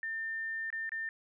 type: tone with dropouts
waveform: sine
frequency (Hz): 1800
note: A6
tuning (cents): +39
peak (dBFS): -34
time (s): 0.03-1.09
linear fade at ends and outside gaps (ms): 1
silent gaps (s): 0.703-0.727 / 0.893-0.919
effects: none